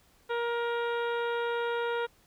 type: harmonic tone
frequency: 471.5 Hz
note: A#4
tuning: 20 cents sharp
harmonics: 1 / 2 / 3 / 4 / 5 / 6 / 7 / 8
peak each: -30 / -35 / -36 / -44 / -47 / -49 / -48 / -49 dBFS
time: 0.29-2.07 s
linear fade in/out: 20 ms
effects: pink hiss -64 dBFS RMS until 2.26 s